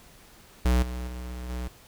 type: tone with level steps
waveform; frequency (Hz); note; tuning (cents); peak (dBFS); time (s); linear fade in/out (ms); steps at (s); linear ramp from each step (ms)
square; 61.74; B1; 0; -20 / -32 / -35 / -31; 0.65-1.68; 5; 0.82 / 1.07 / 1.49; 10
effects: pink hiss -53 dBFS RMS until 1.87 s